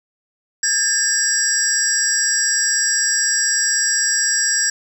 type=tone cluster; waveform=sine; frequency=1639 / 1775 / 4851 / 5640 / 7680 Hz; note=G#6 / A6 / D#8 / F8 / B8; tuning=-23 / +15 / -45 / +16 / -49 cents; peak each=-23 / -25 / -25 / -19 / -19 dBFS; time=0.63-4.7 s; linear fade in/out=5 ms; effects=tanh soft clip ceiling -4 dBFS + 7-bit